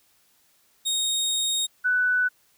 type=tone pair in turn; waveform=25% pulse / sine; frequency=3729 / 1491.4 Hz; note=A#7 / F#6; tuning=0 / +13 cents; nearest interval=octave + major third; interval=1587 cents; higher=first; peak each=-19 dBFS; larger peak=neither; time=0.85-1.67 / 1.84-2.29 s; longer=first; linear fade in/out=20 ms; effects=white hiss -63 dBFS RMS until 2.57 s